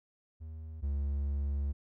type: tone pair in turn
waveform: triangle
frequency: 79.2 / 70.56 Hz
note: D#2 / C#2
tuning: +31 / +31 cents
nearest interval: major second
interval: 200 cents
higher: first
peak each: -39 / -28 dBFS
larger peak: second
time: 0.4-0.82 / 0.82-1.73 s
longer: second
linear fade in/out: 20 ms
effects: none